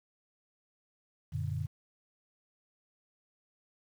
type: chord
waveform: sine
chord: Gb augmented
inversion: none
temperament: equal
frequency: 92.5 / 116.54 / 146.83 Hz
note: Gb2 / Bb2 / D3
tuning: 0 / 0 / 0 cents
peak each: -36 / -37 / -36 dBFS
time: 1.32-1.67 s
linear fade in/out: 20 ms
effects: 10-bit